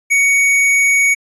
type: tone with tanh clipping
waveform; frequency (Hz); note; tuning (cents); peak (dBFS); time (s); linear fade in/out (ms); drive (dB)
sine; 2237; C#7; +15; -11; 0.1-1.15; 20; 18
effects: resampled to 24000 Hz